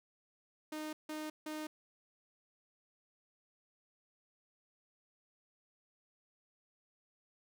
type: tone bursts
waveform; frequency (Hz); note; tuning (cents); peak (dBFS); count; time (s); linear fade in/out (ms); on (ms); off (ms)
sawtooth; 307.8; D#4; -19; -36; 3; 0.72-1.67; 5; 210; 160
effects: none